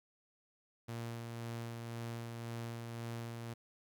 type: tone with tremolo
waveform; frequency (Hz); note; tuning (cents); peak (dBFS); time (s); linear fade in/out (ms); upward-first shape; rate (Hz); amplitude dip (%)
sawtooth; 116.54; A#2; 0; -36; 0.88-3.54; 10; sine; 1.9; 30
effects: 13-bit